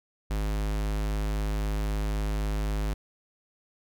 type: tone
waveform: square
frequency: 51.91 Hz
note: G#1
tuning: in tune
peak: -27 dBFS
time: 0.3-2.94 s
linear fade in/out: 10 ms
effects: none